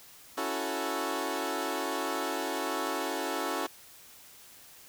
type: chord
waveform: 15% pulse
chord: F# minor seventh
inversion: second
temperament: equal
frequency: 277.2 / 329.6 / 370 / 440 Hz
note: C#4 / E4 / F#4 / A4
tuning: 0 / 0 / 0 / 0 cents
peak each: -30 dBFS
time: 0.37-3.67 s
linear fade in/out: 10 ms
effects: white hiss -53 dBFS RMS until 4.88 s